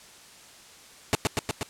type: noise with echo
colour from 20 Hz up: pink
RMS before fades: -21 dBFS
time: 1.13-1.15 s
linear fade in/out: 0 ms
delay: 120 ms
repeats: 4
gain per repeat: -2 dB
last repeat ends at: 1.63 s
effects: white hiss -50 dBFS RMS until 1.69 s + low-pass 9000 Hz 12 dB/octave

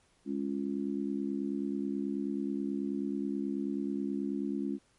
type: chord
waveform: sine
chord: Db major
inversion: second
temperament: just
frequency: 207.9 / 277.2 / 346.5 Hz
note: Ab3 / Db4 / F4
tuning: +2 / 0 / -14 cents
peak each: -35 / -34 / -38 dBFS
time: 0.25-4.79 s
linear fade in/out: 50 ms
effects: pink hiss -68 dBFS RMS until 4.98 s + MP3 48 kbps

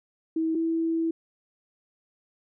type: tone pair in turn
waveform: sine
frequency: 322.6 / 327.9 Hz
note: E4 / E4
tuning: -37 / -9 cents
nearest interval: unison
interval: 28 cents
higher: second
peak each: -23 dBFS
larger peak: neither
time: 0.36-0.55 / 0.55-1.11 s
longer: second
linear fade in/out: 5 ms
effects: none

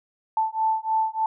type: beating tone pair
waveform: sine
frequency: 880 / 883.3 Hz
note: A5 / A5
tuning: 0 / +6 cents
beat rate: 3.3 Hz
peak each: -24 dBFS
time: 0.37-1.26 s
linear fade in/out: 2 ms
effects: none

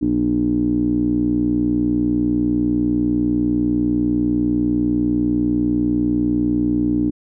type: tone with low-pass filter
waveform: 10% pulse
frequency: 60 Hz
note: B1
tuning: 49 cents flat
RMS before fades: -18 dBFS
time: 0.01-7.11 s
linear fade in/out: 20 ms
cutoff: 290 Hz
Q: 7.8
effects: none

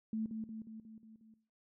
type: tone with echo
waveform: sine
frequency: 220 Hz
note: A3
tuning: in tune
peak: -34 dBFS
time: 0.13-0.26 s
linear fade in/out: 2 ms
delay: 180 ms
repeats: 6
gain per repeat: -4 dB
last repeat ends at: 1.34 s
effects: noise-tail reverb RT60 0.6 s tail -19 dB re dry

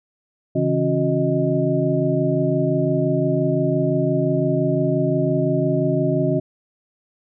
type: tone cluster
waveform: sine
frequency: 137.3 / 163.1 / 273.9 / 364.4 / 624 Hz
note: C#3 / E3 / C#4 / F#4 / D#5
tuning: -16 / -18 / -21 / -26 / +5 cents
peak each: -23 dBFS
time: 0.55-6.4 s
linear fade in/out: 10 ms
effects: none

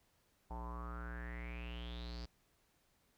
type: tone with low-pass filter sweep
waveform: square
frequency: 59.3 Hz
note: A#1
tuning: 30 cents sharp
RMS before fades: -45 dBFS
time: 0.5-2.26 s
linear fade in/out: 10 ms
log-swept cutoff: 850 to 4900 Hz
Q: 8.6
effects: pink hiss -75 dBFS RMS until 3.17 s

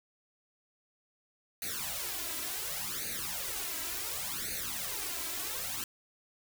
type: noise with flanger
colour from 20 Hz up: white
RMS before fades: -37 dBFS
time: 1.62-5.84 s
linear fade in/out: 2 ms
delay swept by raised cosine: 0.46 to 3.06 ms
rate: 0.69 Hz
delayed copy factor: +0.9
effects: none

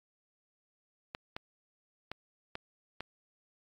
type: clicks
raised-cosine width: 0.3 ms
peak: -22 dBFS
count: 5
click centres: 1.149 / 1.365 / 2.116 / 2.554 / 3.006 s
effects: AAC 48 kbps

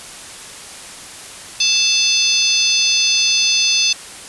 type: harmonic tone with a mistuned harmonic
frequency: 880 Hz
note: A5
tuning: in tune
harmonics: 3 / 4 / 5 / 6 / 7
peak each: -19 / -19 / -19 / -19 / -19 dBFS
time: 1.6-3.93 s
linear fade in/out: 5 ms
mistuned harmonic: 6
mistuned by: -92 cents
effects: white hiss -34 dBFS RMS until 4.28 s + resampled to 24000 Hz

